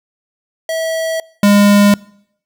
square tone pair in turn, 649 / 203.7 Hz, E5 / G#3, -27 / -33 cents, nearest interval octave + minor sixth, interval 2006 cents, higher first, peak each -17 / -7 dBFS, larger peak second, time 0.69-1.2 / 1.43-1.94 s, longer neither, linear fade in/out 2 ms, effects noise-tail reverb RT60 0.7 s tail -24 dB re dry

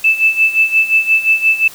sine tone with tremolo, 2634 Hz, E7, 2 cents flat, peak -6 dBFS, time 0.04-1.68 s, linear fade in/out 5 ms, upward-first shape sine, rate 5.7 Hz, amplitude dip 80%, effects white hiss -36 dBFS RMS until 1.74 s

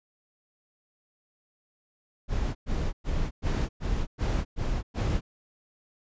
brown noise bursts, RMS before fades -27 dBFS, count 8, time 2.28-5.21 s, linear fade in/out 50 ms, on 270 ms, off 110 ms, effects resampled to 16000 Hz

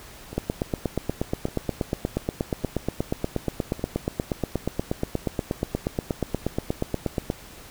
two click trains, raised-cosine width 2 ms, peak -23 / -10 dBFS, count 4 / 59, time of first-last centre 0.33-3.794 / 0.38-7.301 s, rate 0.866 / 8.38 Hz, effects pink hiss -45 dBFS RMS until 7.7 s

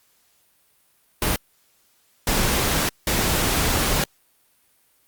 pink noise bursts at uneven times, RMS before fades -21 dBFS, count 3, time 1.22-1.36 / 2.27-2.89 / 3.07-4.04 s, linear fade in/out 2 ms, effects white hiss -62 dBFS RMS until 5.07 s + Opus 48 kbps

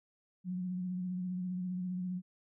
sine tone with vibrato, 181.9 Hz, F#3, 29 cents flat, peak -34 dBFS, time 0.44-2.22 s, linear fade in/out 50 ms, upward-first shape sine, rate 15 Hz, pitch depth 32 cents each way, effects none

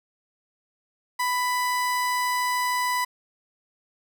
30% pulse tone, 993 Hz, B5, 9 cents sharp, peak -20 dBFS, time 1.19-3.05 s, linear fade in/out 10 ms, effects none

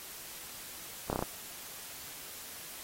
slowing click train, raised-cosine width 1 ms, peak -18 dBFS, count 5, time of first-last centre 1.1-1.225 s, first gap 29 ms, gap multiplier 1.05, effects white hiss -46 dBFS RMS until 2.83 s + AAC 48 kbps

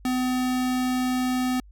square tone, 253.4 Hz, B3, 45 cents sharp, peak -23 dBFS, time 0.05-1.6 s, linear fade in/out 2 ms, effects added 50 Hz sine -46 dBFS peak until 1.71 s

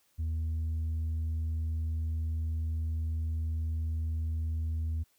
sine tone with tanh clipping, 80 Hz, D#2, 49 cents sharp, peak -30 dBFS, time 0.18-5.04 s, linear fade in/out 20 ms, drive 2 dB, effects white hiss -70 dBFS RMS until 5.18 s

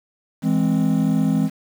triangle chord, E augmented, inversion none, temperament equal, 164.81 / 207.7 / 261.6 Hz, E3 / G#3 / B#3, 0 / 0 / 0 cents, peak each -18 dBFS, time 0.42-1.5 s, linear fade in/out 50 ms, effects tanh soft clip ceiling -6 dBFS + 7-bit

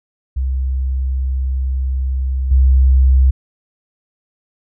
sine tone with level steps, 65.41 Hz, C2, in tune, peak -15 / -7 dBFS, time 0.36-3.31 s, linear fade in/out 10 ms, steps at 2.51 s, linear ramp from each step 5 ms, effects none

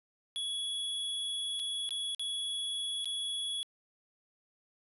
square tone with dropouts, 3369 Hz, G#7, 24 cents sharp, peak -34 dBFS, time 0.36-3.63 s, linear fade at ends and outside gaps 0 ms, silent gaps 1.594-1.598 / 1.891-1.907 / 2.148-2.195 / 3.045-3.056 s, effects resampled to 32000 Hz + 11-bit

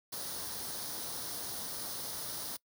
white noise with comb filter, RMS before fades -40 dBFS, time 0.12-2.57 s, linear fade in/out 10 ms, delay 0.2 ms, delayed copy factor +0.65, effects noise-tail reverb RT60 0.1 s tail -23 dB re dry + high-pass 60 Hz 12 dB/octave

